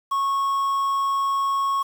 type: tone with quantisation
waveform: triangle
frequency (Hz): 1100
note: C#6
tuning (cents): -14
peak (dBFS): -18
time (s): 0.11-1.83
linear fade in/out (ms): 10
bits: 7
effects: none